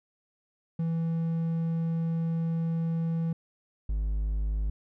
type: tone pair in turn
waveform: triangle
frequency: 164.81 / 51.91 Hz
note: E3 / G#1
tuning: 0 / 0 cents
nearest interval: octave + minor sixth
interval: 2000 cents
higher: first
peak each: -24 dBFS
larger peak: neither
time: 0.79-3.33 / 3.89-4.7 s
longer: first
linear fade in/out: 5 ms
effects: none